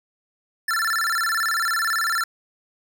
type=tone with vibrato; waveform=square; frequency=1551 Hz; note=G6; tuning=19 cents flat; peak=-21 dBFS; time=0.68-2.24 s; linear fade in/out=5 ms; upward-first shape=square; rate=18 Hz; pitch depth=220 cents each way; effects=10-bit